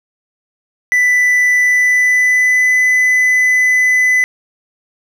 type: tone with pitch glide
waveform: triangle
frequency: 1986 to 2006 Hz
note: B6 to B6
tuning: +9 to +26 cents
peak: -7 dBFS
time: 0.92-4.24 s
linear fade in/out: 0 ms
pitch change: +17 cents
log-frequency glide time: 1.58-2.75 s
effects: none